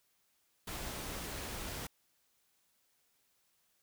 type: noise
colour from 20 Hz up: pink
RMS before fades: -42 dBFS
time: 0.67-1.87 s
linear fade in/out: 5 ms
effects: white hiss -75 dBFS RMS until 3.82 s